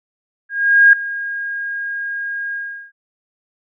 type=tone with ADSR envelope; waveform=sine; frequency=1627 Hz; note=G#6; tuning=36 cents flat; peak=-4 dBFS; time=0.49-2.92 s; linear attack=440 ms; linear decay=3 ms; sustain=-17 dB; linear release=380 ms; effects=none